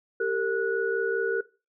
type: tone cluster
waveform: sine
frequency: 392.5 / 457.5 / 1467 Hz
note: G4 / A#4 / F#6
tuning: +2 / -32 / -15 cents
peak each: -29 / -26 / -30 dBFS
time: 0.2-1.41 s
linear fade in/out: 5 ms
effects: noise-tail reverb RT60 0.3 s tail -18 dB re dry